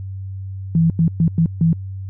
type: tone bursts at uneven times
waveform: sine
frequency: 164.6 Hz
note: E3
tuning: 2 cents flat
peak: -11 dBFS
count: 5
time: 0.75-0.9 / 0.99-1.08 / 1.2-1.28 / 1.38-1.46 / 1.61-1.73 s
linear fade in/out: 2 ms
effects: added 96 Hz sine -26 dBFS peak until 2.09 s